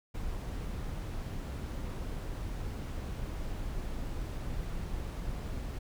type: noise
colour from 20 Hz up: brown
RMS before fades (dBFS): -37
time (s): 0.14-5.79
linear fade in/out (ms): 10
effects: none